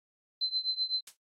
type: tone with tremolo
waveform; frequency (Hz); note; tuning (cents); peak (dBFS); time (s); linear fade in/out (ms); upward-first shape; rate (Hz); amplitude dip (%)
sine; 4073; C8; -47; -25; 0.41-1.01; 5; triangle; 7.9; 95
type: noise with exponential decay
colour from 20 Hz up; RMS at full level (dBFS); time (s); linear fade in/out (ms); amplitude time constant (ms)
blue; -35; 1.07-1.17; 5; 20
effects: low-pass 9000 Hz 12 dB/octave + AAC 48 kbps